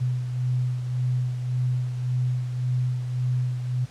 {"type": "beating tone pair", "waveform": "sine", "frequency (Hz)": [125.1, 126.9], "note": ["B2", "B2"], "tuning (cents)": [23, 47], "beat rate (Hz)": 1.8, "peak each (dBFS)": [-23, -32], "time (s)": [0, 3.86], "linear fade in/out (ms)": 20, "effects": ["pink hiss -50 dBFS RMS until 3.9 s", "low-pass 8000 Hz 12 dB/octave"]}